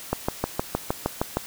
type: click train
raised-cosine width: 1 ms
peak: -8 dBFS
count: 9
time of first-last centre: 0.13-1.37 s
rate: 6.45 Hz
effects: white hiss -40 dBFS RMS until 1.46 s